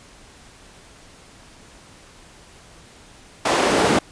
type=noise with high-pass filter sweep; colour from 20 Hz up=brown; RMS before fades=-18 dBFS; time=3.45-3.99 s; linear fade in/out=5 ms; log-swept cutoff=590 to 280 Hz; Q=0.83; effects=pink hiss -47 dBFS RMS until 4.11 s + resampled to 22050 Hz